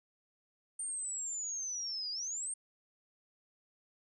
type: linear two-way sweep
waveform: sine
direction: down then up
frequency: 8870 to 4771 to 8780 Hz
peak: -36 dBFS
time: 0.79-2.54 s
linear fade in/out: 5 ms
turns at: 2.11 s
effects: none